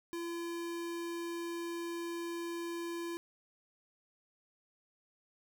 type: tone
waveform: square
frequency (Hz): 340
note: F4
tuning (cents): -46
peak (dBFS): -38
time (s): 0.13-3.17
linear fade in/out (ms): 0
effects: none